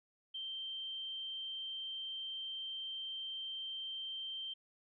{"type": "tone", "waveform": "sine", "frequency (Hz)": 3136, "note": "G7", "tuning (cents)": 0, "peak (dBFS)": -40, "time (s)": [0.34, 4.54], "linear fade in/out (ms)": 10, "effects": []}